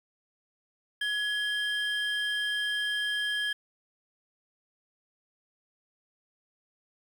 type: tone pair together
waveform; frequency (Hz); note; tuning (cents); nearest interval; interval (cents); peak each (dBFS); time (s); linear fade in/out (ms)
triangle; 1683 / 3177; G#6 / G7; +23 / +23; major seventh; 1100; -28 / -30; 1.01-3.53; 5
effects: 9-bit